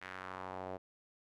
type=tone with band-pass filter sweep; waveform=sawtooth; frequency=93.1 Hz; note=F#2; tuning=11 cents sharp; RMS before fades=-45 dBFS; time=0.01-0.78 s; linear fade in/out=20 ms; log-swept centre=1900 to 590 Hz; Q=1.9; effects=none